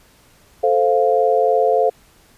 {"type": "chord", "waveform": "sine", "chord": "F major", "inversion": "first", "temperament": "equal", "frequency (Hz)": [440, 523.3, 698.5], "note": ["A4", "C5", "F5"], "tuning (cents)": [0, 0, 0], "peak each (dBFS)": -17, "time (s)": [0.63, 1.9], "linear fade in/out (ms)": 10, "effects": ["pink hiss -52 dBFS RMS until 2.37 s", "resampled to 32000 Hz"]}